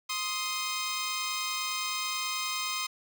10% pulse tone pair together, 1046.5 / 1249.9 Hz, C6 / D#6, 0 / +7 cents, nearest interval minor third, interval 307 cents, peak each -25 / -25 dBFS, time 0.09-2.87 s, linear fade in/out 10 ms, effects none

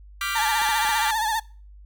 25% pulse chord, G dominant seventh, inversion second, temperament equal, 1174.7 / 1396.9 / 1568 / 1975.5 Hz, D6 / F6 / G6 / B6, 0 / 0 / 0 / 0 cents, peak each -26 / -27 / -28 / -28 dBFS, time 0.21-1.11 s, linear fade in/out 2 ms
35% pulse tone with vibrato, 880 Hz, A5, in tune, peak -20 dBFS, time 0.35-1.4 s, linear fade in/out 10 ms, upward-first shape triangle, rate 15 Hz, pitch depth 92 cents each way
clicks, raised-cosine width 0.5 ms, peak -22 dBFS, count 4, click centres 0.617 / 0.69 / 0.85 / 0.891 s
effects noise-tail reverb RT60 0.4 s tail -23 dB re dry + added 50 Hz sine -43 dBFS peak until 1.85 s

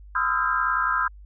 sine tone cluster, 1018 / 1258 / 1329 / 1387 / 1608 Hz, C6 / D#6 / E6 / F6 / G6, -48 / +19 / +14 / -12 / +44 cents, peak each -27 dBFS, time 0.15-1.08 s, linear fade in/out 5 ms, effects added 50 Hz sine -42 dBFS peak until 1.25 s

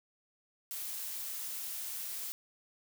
blue noise, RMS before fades -40 dBFS, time 0.71-2.32 s, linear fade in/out 0 ms, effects none

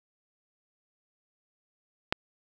click, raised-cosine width 0.3 ms, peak -8 dBFS, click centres 2.125 s, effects 7-bit

